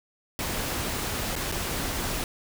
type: noise with dropouts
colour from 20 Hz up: pink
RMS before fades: -30 dBFS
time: 0.39-2.24 s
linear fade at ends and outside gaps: 1 ms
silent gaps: 1.355-1.362 / 1.516-1.522 s
effects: none